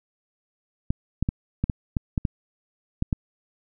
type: clicks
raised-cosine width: 5 ms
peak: -10 dBFS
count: 10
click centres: 0.905 / 1.226 / 1.289 / 1.64 / 1.698 / 1.968 / 2.178 / 2.252 / 3.024 / 3.128 s
effects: none